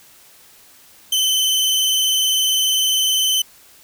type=tone with vibrato; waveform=sawtooth; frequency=3062 Hz; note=G7; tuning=41 cents flat; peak=-12 dBFS; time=1.12-3.42 s; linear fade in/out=5 ms; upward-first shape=square; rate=20 Hz; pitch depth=25 cents each way; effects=white hiss -48 dBFS RMS until 3.83 s